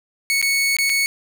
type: tone with dropouts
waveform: sawtooth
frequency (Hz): 2214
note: C#7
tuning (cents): -3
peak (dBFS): -13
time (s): 0.3-1.06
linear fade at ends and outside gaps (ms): 0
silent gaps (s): 0.415-0.426 / 0.767-0.786 / 0.895-0.899
effects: none